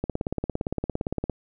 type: click train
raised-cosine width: 2 ms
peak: -13 dBFS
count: 23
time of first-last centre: 0.04-1.297 s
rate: 17.5 Hz
effects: none